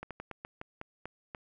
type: slowing click train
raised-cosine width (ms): 0.5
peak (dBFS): -25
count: 9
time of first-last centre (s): 0.03-1.348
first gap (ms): 77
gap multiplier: 1.21
effects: none